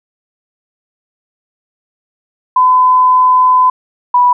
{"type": "tone pair in turn", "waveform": "sine", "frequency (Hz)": [1012, 983.8], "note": ["B5", "B5"], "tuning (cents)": [42, -7], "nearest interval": "unison", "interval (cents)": 49, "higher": "first", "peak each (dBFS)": -5, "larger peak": "neither", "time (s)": [[2.56, 3.7], [4.14, 4.33]], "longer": "first", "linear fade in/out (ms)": 5, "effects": []}